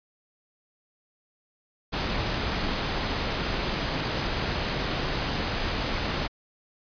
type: noise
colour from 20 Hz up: pink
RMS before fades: -28 dBFS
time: 1.92-6.28 s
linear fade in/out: 20 ms
effects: resampled to 11025 Hz